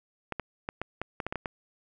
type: clicks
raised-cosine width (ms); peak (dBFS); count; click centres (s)
0.5; -17; 10; 0.323 / 0.397 / 0.689 / 0.816 / 1.016 / 1.202 / 1.266 / 1.325 / 1.357 / 1.458
effects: none